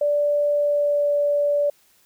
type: tone with pitch glide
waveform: sine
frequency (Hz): 584 to 580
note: D5 to D5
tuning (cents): -10 to -22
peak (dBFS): -17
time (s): 0.01-1.7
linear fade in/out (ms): 5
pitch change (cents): -12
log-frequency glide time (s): 0.53-1.13
effects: white hiss -59 dBFS RMS until 2.05 s